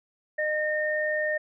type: tone pair together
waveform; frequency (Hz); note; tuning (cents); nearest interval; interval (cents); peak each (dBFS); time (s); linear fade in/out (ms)
sine; 611 / 1831; D#5 / A#6; -32 / -32; octave + perfect fifth; 1900; -27; 0.38-1.38; 10
effects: none